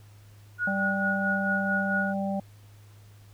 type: tone with tremolo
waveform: sine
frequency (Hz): 1452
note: F#6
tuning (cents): -33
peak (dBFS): -24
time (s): 0.58-2.14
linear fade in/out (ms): 50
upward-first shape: sine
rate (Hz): 4.5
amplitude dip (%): 55
type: harmonic tone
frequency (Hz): 196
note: G3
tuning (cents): 0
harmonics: 1 / 3 / 4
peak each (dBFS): -28 / -33 / -34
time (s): 0.67-2.4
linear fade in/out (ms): 5
effects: added 103 Hz sine -49 dBFS peak until 3.33 s + pink hiss -60 dBFS RMS until 3.33 s

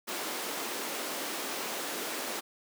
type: high-pass noise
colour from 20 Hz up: pink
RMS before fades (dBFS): -36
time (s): 0.07-2.41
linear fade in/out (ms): 20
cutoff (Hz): 270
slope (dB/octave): 24
effects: none

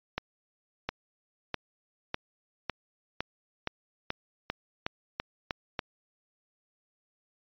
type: accelerating click train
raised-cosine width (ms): 0.3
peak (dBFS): -14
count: 13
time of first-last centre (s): 0.18-5.792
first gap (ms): 710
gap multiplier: 0.92
effects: resampled to 11025 Hz

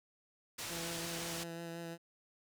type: low-pass noise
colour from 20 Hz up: white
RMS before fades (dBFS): -43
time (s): 0.58-1.44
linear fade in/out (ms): 10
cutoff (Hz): 7800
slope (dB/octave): 12
type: tone with vibrato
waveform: 15% pulse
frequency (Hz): 168.1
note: E3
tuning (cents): +34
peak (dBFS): -36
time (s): 0.68-1.98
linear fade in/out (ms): 50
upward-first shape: sine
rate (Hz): 5.6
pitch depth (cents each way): 16
effects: none

